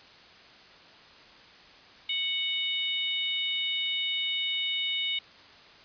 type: harmonic tone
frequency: 740 Hz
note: F#5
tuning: in tune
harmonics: 3 / 4 / 5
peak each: -34 / -31 / -31 dBFS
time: 2.09-5.19 s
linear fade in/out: 5 ms
effects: white hiss -52 dBFS RMS until 5.84 s + resampled to 11025 Hz